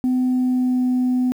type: tone with pitch glide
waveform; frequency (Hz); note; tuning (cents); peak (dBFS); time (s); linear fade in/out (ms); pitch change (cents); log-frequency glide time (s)
sine; 253.8 to 251.8; B3 to B3; +47 to +34; -14; 0.04-1.32; 0; -13; 0.25-0.86
effects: tanh soft clip ceiling -14 dBFS + 8-bit